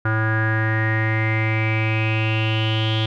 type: tone with low-pass filter sweep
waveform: square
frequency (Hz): 110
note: A2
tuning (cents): 0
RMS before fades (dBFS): -20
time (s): 0.05-3.06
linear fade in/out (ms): 5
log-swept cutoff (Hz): 1500 to 3300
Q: 9.4
effects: none